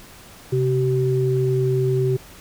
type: tone pair together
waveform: sine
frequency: 131.4 / 381.7 Hz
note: C3 / G4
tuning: +8 / -46 cents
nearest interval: octave + tritone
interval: 1846 cents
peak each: -19 / -20 dBFS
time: 0.52-2.17 s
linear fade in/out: 10 ms
effects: pink hiss -44 dBFS RMS until 2.4 s